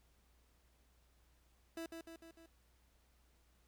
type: tone with echo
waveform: 30% pulse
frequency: 329.6 Hz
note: E4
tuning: in tune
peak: -40 dBFS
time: 1.77-1.86 s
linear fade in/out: 2 ms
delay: 150 ms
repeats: 4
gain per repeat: -4 dB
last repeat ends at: 2.46 s
effects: added 60 Hz sine -70 dBFS peak until 3.67 s + pink hiss -75 dBFS RMS until 3.67 s